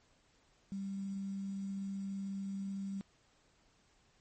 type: tone with quantisation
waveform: sine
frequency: 196 Hz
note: G3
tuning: in tune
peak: -37 dBFS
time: 0.72-3.01 s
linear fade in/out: 0 ms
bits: 10
effects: pink hiss -70 dBFS RMS until 4.2 s + MP3 32 kbps